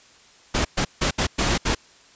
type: noise bursts at uneven times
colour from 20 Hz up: pink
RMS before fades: -21 dBFS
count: 6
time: 0.54-0.65 / 0.77-0.85 / 1.01-1.11 / 1.18-1.27 / 1.38-1.58 / 1.65-1.75 s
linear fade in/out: 10 ms
effects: white hiss -52 dBFS RMS until 2.15 s + resampled to 16000 Hz